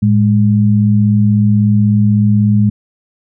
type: tone pair together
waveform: sine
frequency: 110 / 206.3 Hz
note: A2 / G#3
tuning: 0 / -11 cents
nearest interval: major seventh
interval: 1089 cents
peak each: -10 dBFS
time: 0.02-2.7 s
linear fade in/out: 10 ms
effects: none